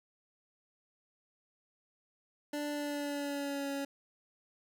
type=tone with pitch glide; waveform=25% pulse; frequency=293.7 to 278.8 Hz; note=D4 to C#4; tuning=0 to +10 cents; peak=-31 dBFS; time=2.53-3.85 s; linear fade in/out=5 ms; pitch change=-90 cents; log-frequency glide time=2.71-3.7 s; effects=none